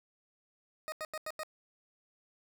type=tone bursts; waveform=20% pulse; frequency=623 Hz; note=D#5; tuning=2 cents sharp; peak=-32 dBFS; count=5; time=0.88-1.433 s; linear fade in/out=0 ms; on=41 ms; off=87 ms; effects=none